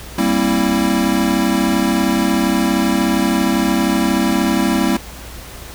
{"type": "chord", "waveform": "square", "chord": "C dominant seventh", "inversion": "second", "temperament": "equal with one note detuned", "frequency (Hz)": [196, 233.1, 265.9, 329.6], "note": ["G3", "Bb3", "C4", "E4"], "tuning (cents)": [0, 0, 28, 0], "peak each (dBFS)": -20, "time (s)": [0.18, 4.97], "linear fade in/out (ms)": 5, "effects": ["added 60 Hz sine -35 dBFS peak until 5.74 s", "pink hiss -35 dBFS RMS until 5.74 s"]}